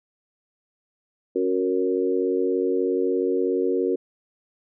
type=harmonic tone with a mistuned harmonic; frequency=92 Hz; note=F#2; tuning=9 cents flat; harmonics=3 / 4 / 5 / 6; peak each=-27 / -23 / -24 / -36 dBFS; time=1.35-3.96 s; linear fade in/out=10 ms; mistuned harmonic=5; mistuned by=+18 cents; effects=none